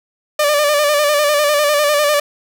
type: tone with vibrato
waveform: sawtooth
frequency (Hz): 590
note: D5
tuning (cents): +8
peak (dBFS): -8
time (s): 0.39-2.2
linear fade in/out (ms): 5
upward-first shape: square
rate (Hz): 10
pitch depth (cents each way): 41
effects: 8-bit